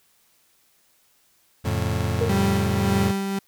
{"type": "chord", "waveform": "35% pulse", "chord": "F augmented", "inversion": "none", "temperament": "just", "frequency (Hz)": [87.31, 109.13, 136.42], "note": ["F2", "A2", "C#3"], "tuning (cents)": [0, -14, -27], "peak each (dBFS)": [-24, -24, -28], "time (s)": [1.64, 3.12], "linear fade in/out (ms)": 20}
{"type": "tone with exponential decay", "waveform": "sine", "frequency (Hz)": 462.8, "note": "A#4", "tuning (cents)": -13, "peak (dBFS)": -17, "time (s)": [2.21, 2.44], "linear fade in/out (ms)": 5, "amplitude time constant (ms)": 49}
{"type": "tone with tremolo", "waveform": "35% pulse", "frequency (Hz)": 196, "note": "G3", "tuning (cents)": 0, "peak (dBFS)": -18, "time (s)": [2.29, 3.39], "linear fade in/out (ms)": 5, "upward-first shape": "sine", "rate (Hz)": 1.8, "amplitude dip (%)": 45}
{"effects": ["white hiss -62 dBFS RMS until 3.47 s"]}